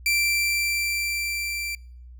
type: tone with level ramp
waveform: sawtooth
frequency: 2349 Hz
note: D7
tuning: in tune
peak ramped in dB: -16 to -25 dBFS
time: 0.06-1.75 s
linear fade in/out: 2 ms
effects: noise-tail reverb RT60 0.6 s tail -26 dB re dry + added 61 Hz sine -41 dBFS peak until 2.19 s